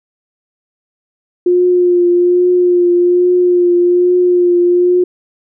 sine tone with vibrato, 355.1 Hz, F4, 29 cents sharp, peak -7 dBFS, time 1.46-5.04 s, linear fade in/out 5 ms, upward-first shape triangle, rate 1.2 Hz, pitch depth 25 cents each way, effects none

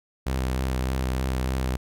sawtooth tone with vibrato, 64.6 Hz, C2, 21 cents flat, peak -20 dBFS, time 0.26-1.77 s, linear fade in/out 10 ms, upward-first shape triangle, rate 3.3 Hz, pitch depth 30 cents each way, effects none

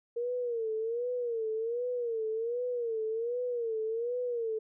sine tone with vibrato, 465.9 Hz, A#4, 1 cent flat, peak -30 dBFS, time 0.16-4.59 s, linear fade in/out 10 ms, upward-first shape sine, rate 1.3 Hz, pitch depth 110 cents each way, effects none

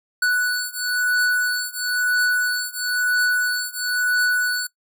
square beating tone pair, 1480 / 1481 Hz, F#6 / F#6, 0 / +1 cents, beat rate 1 Hz, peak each -22 / -23 dBFS, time 0.22-4.67 s, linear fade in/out 5 ms, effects noise-tail reverb RT60 0.1 s tail -21 dB re dry

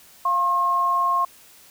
sine tone pair together, 698.5 / 1074.3 Hz, F5 / C6, 0 / +45 cents, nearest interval perfect fifth, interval 745 cents, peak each -28 / -18 dBFS, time 0.25-1.25 s, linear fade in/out 5 ms, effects white hiss -50 dBFS RMS until 1.7 s

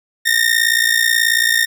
sawtooth ring-modulated tone, 1833 Hz, A#6, 30 cents flat, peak -6 dBFS, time 0.25-1.66 s, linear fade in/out 20 ms, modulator 29.2 Hz, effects none

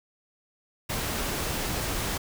pink noise, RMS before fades -30 dBFS, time 0.89-2.18 s, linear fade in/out 10 ms, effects none

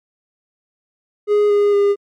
triangle tone with pitch steps, 415.3 / 409.8 / 404.4 Hz, G#4 / G#4 / G#4, 0 / -23 / -46 cents, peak -9 dBFS, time 1.27-1.96 s, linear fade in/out 50 ms, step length 230 ms, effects MP3 64 kbps

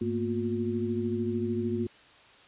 sine tone cluster, 102.4 / 228.4 / 241.7 / 357.3 Hz, G#2 / A#3 / B3 / F4, -24 / -35 / -37 / +40 cents, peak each -35 / -31 / -36 / -31 dBFS, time 0.01-1.87 s, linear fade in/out 5 ms, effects white hiss -55 dBFS RMS until 2.47 s + resampled to 8000 Hz

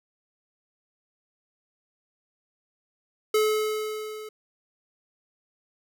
square tone with level ramp, 430 Hz, A4, 40 cents flat, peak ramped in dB -19 to -38 dBFS, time 3.34-4.29 s, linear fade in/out 5 ms, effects none

